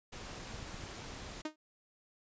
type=noise; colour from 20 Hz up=pink; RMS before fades=-46 dBFS; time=0.12-1.42 s; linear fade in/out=10 ms
type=clicks; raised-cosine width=5 ms; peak=-34 dBFS; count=4; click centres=0.544 / 0.628 / 0.744 / 0.838 s
type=tone with exponential decay; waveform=sawtooth; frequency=309.1 Hz; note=D#4; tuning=11 cents flat; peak=-29 dBFS; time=1.45-1.56 s; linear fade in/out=5 ms; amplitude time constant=22 ms
effects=resampled to 16000 Hz

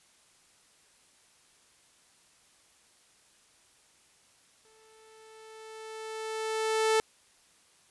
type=tone with exponential growth; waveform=sawtooth; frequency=440 Hz; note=A4; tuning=in tune; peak=-18 dBFS; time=4.65-7 s; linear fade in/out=0 ms; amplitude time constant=510 ms; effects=white hiss -63 dBFS RMS until 7.9 s + resampled to 24000 Hz

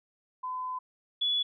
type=tone pair in turn; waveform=sine; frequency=1015 / 3414 Hz; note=B5 / G#7; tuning=+47 / +47 cents; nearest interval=octave + major sixth; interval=2100 cents; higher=second; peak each=-32 / -25 dBFS; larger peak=second; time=0.43-0.79 / 1.21-1.43 s; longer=first; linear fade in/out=10 ms; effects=none

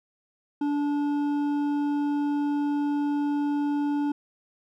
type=tone with hard clipping; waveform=triangle; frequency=290 Hz; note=D4; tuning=22 cents flat; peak=-25 dBFS; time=0.61-4.12 s; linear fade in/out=5 ms; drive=11 dB; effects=none

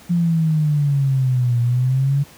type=exponential two-way sweep; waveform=sine; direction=down then up; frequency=175.2 to 118.8 to 143.1 Hz; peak=-14 dBFS; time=0.09-2.24 s; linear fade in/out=20 ms; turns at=1.6 s; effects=pink hiss -45 dBFS RMS until 2.37 s + high-pass 60 Hz 12 dB/octave

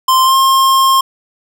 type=tone with pitch glide; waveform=square; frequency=1043 to 1066.8 Hz; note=C6 to C6; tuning=-6 to +33 cents; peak=-8 dBFS; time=0.08-1.01 s; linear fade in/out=5 ms; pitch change=+39 cents; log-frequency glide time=0.24-0.35 s; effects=none

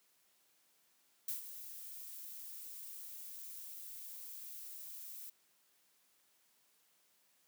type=noise with ADSR envelope; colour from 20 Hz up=violet; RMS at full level=-38 dBFS; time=1.28-5.3 s; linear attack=5 ms; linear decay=120 ms; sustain=-11 dB; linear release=7 ms; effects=white hiss -73 dBFS RMS until 7.47 s + high-pass 150 Hz 12 dB/octave

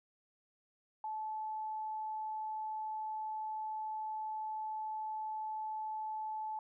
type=tone; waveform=sine; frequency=867 Hz; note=A5; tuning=26 cents flat; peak=-37 dBFS; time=1.04-6.59 s; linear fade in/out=2 ms; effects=none

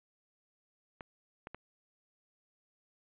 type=clicks; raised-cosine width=0.5 ms; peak=-28 dBFS; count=3; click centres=1.008 / 1.471 / 1.546 s; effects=resampled to 8000 Hz

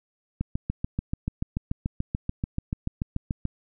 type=click train; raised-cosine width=5 ms; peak=-14 dBFS; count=22; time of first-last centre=0.41-3.453 s; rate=6.9 Hz; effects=none

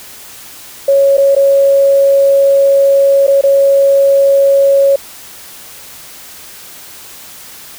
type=tone with dropouts; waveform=sine; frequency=553 Hz; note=C#5; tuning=4 cents flat; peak=-5 dBFS; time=0.88-4.96 s; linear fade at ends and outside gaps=5 ms; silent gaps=1.171-1.179 / 1.351-1.363 / 3.268-3.278 / 3.412-3.436 s; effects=white hiss -33 dBFS RMS until 7.78 s

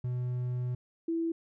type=tone pair in turn; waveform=triangle / sine; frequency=124.2 / 330.8 Hz; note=B2 / E4; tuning=+10 / +6 cents; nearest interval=octave + perfect fourth; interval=1696 cents; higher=second; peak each=-28 dBFS; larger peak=neither; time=0.04-0.75 / 1.08-1.32 s; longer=first; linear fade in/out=5 ms; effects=none

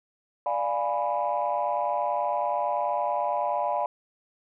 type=chord; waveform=sine; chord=D diminished seventh; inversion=none; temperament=equal with one note detuned; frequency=589.4 / 698.5 / 830.6 / 987.8 Hz; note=D5 / F5 / Ab5 / Cb6; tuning=+6 / 0 / 0 / 0 cents; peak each=-29 dBFS; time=0.46-3.86 s; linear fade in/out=2 ms; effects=tanh soft clip ceiling -16 dBFS

